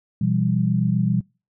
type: chord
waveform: sine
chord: E minor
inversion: second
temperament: equal with one note detuned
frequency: 123.47 / 168.28 / 196 Hz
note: B2 / E3 / G3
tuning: 0 / +36 / 0 cents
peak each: -22 dBFS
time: 0.21-1.21 s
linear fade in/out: 5 ms
effects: noise-tail reverb RT60 0.3 s tail -25 dB re dry